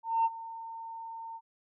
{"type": "tone with ADSR envelope", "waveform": "sine", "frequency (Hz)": 909, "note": "A#5", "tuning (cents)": -44, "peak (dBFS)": -21, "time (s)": [0.03, 1.41], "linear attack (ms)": 220, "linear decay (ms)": 38, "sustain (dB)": -18, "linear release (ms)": 54, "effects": ["tanh soft clip ceiling -19 dBFS"]}